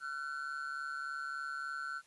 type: ring-modulated tone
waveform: triangle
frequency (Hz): 1432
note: F6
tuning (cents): +43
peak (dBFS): -33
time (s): 0-2.02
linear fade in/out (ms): 50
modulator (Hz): 71.7
effects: white hiss -66 dBFS RMS until 2.06 s + resampled to 24000 Hz